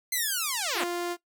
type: linear sweep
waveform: 5% pulse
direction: down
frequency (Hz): 2097 to 220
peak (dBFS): -16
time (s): 0.12-0.84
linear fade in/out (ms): 5
type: tone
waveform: sawtooth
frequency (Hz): 349.2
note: F4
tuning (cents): 0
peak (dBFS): -25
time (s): 0.74-1.17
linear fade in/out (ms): 50
effects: noise-tail reverb RT60 0.1 s tail -17 dB re dry